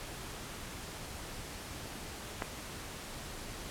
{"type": "clicks", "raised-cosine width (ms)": 0.5, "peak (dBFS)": [-29, -18], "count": 2, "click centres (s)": [2.419, 2.422], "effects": ["pink hiss -44 dBFS RMS until 3.7 s", "low-pass 12000 Hz 12 dB/octave"]}